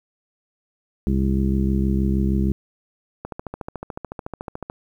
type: harmonic tone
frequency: 66.4 Hz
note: C2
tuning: 26 cents sharp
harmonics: 1 / 2 / 3 / 4 / 5 / 6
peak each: -21 / -26 / -21 / -34 / -28 / -34 dBFS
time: 1.07-2.52 s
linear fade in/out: 0 ms
type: click train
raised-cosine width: 1 ms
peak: -16 dBFS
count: 21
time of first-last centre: 3.25-4.699 s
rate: 13.8 Hz
effects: 9-bit